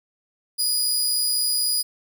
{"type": "tone", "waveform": "20% pulse", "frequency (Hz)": 4918, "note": "D#8", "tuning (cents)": -21, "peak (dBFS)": -14, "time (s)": [0.58, 1.83], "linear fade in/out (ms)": 20, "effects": []}